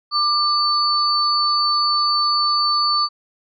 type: tone pair together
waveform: sine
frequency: 1191 / 4502 Hz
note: D6 / C#8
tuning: +24 / +26 cents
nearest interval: octave + major seventh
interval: 2302 cents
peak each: -18 dBFS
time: 0.11-3.09 s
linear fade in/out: 50 ms
effects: none